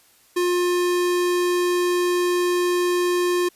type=tone; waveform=square; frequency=355.1 Hz; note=F4; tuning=29 cents sharp; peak=-19 dBFS; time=0.36-3.49 s; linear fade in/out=10 ms; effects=white hiss -56 dBFS RMS until 3.55 s + resampled to 32000 Hz